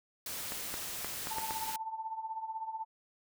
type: noise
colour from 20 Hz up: white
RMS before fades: -40 dBFS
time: 0.26-1.76 s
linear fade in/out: 2 ms
type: clicks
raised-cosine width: 0.5 ms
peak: -23 dBFS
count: 6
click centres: 0.521 / 0.741 / 1.046 / 1.271 / 1.384 / 1.508 s
type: tone with tremolo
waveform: sine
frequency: 887 Hz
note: A5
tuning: 14 cents sharp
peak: -33 dBFS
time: 1.3-2.85 s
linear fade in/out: 20 ms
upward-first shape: triangle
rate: 16 Hz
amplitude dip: 80%
effects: none